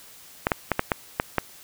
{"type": "clicks", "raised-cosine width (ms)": 0.5, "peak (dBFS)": -5, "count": 7, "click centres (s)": [0.469, 0.518, 0.717, 0.794, 0.918, 1.199, 1.383], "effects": ["white hiss -48 dBFS RMS until 1.63 s"]}